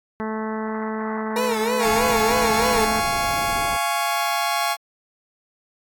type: harmonic tone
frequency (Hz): 218.4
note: A3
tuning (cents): -13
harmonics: 1 / 2 / 3 / 4 / 5 / 6 / 7 / 8 / 9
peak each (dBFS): -27 / -30 / -36 / -33 / -35 / -39 / -40 / -42 / -42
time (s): 0.2-3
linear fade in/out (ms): 0
type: tone with vibrato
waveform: 30% pulse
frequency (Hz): 466.2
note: A#4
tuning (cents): 0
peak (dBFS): -18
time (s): 1.36-2.85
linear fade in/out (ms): 2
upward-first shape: sine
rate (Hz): 3.2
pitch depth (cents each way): 140
type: chord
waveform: sawtooth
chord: Db major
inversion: first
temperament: just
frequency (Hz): 693 / 831.5 / 1108.7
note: F5 / Ab5 / Db6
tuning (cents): -14 / +2 / 0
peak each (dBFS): -21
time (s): 1.79-4.77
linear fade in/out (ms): 50
type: low-pass noise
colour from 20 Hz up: pink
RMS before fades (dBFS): -32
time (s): 1.85-3.77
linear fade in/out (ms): 10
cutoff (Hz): 1000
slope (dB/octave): 48
effects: AAC 64 kbps